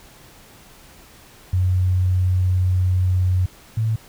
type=tone pair in turn; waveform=sine; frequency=91.7 / 110.83 Hz; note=F#2 / A2; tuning=-15 / +13 cents; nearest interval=minor third; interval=328 cents; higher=second; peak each=-15 / -17 dBFS; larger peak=first; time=1.53-3.46 / 3.77-3.96 s; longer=first; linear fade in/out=5 ms; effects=pink hiss -47 dBFS RMS until 4.08 s